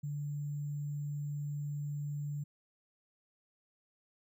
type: tone with sample-and-hold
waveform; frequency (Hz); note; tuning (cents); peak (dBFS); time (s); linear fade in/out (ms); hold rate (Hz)
sine; 145.8; D3; -12; -35; 0.03-2.44; 10; 7350
effects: none